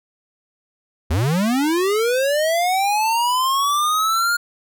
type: linear sweep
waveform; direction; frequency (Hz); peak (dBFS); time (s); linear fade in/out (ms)
square; up; 69.7 to 1428; -17; 1.1-4.37; 10
effects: none